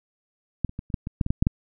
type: clicks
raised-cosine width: 5 ms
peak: -10 / -26 / -19 / -29 / -10 / -18 / -8 / -15 / -9 / -6 / -7 dBFS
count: 11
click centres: 0.647 / 0.694 / 0.791 / 0.902 / 0.942 / 1.071 / 1.212 / 1.264 / 1.305 / 1.425 / 1.469 s
effects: none